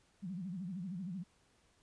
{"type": "tone with vibrato", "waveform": "sine", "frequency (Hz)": 182.9, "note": "F#3", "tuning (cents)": -20, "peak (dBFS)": -39, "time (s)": [0.22, 1.24], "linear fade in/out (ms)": 20, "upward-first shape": "sine", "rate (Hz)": 13, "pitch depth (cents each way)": 170, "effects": ["pink hiss -71 dBFS RMS until 1.82 s", "resampled to 22050 Hz"]}